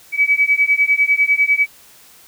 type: beating tone pair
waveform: sine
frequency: 2278 / 2288 Hz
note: C#7 / D7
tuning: +47 / -46 cents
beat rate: 10 Hz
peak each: -15 dBFS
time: 0.12-1.67 s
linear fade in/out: 50 ms
effects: white hiss -46 dBFS RMS until 2.27 s